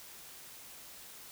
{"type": "silence", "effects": ["white hiss -51 dBFS RMS until 1.31 s"]}